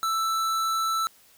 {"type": "tone with hard clipping", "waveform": "sine", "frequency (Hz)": 1323, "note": "E6", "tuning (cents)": 6, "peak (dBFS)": -25, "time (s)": [0.03, 1.07], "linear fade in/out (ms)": 0, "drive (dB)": 18, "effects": ["white hiss -57 dBFS RMS until 1.37 s"]}